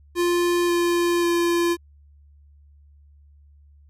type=tone with pitch steps; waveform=square; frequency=349.2 / 346.4 / 343.6 Hz; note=F4 / F4 / F4; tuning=0 / -14 / -28 cents; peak=-19 dBFS; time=0.15-1.77 s; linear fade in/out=50 ms; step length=540 ms; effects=added 72 Hz sine -49 dBFS peak until 3.89 s + resampled to 32000 Hz